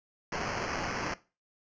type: noise with sample-and-hold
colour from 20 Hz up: violet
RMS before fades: -34 dBFS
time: 0.32-1.14 s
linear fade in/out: 5 ms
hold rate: 3675 Hz
effects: noise-tail reverb RT60 0.3 s tail -18 dB re dry + resampled to 16000 Hz

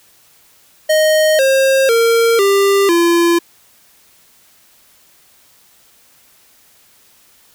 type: tone with pitch steps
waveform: square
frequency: 622.3 / 535.5 / 460.8 / 396.6 / 341.3 Hz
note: D#5 / C5 / A#4 / G4 / F4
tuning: 0 / +40 / -20 / +20 / -40 cents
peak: -10 dBFS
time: 0.89-3.39 s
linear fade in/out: 10 ms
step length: 500 ms
effects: white hiss -50 dBFS RMS until 7.54 s

